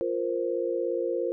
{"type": "chord", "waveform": "sine", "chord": "F suspended fourth", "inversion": "none", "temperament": "equal", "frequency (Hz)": [349.2, 466.2, 523.3], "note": ["F4", "Bb4", "C5"], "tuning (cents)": [0, 0, 0], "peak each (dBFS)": -30, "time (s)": [0.01, 1.32], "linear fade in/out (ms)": 0, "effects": []}